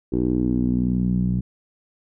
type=tone with low-pass filter sweep; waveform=10% pulse; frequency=61.6 Hz; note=B1; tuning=4 cents flat; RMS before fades=-21 dBFS; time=0.12-1.41 s; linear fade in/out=10 ms; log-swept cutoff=360 to 160 Hz; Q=3.4; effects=none